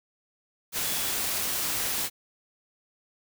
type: tone in noise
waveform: sine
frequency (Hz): 3394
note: G#7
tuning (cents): +37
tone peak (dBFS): -40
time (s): 0.82-1.16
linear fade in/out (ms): 50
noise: white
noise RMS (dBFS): -29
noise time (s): 0.72-2.1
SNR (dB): -14
effects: none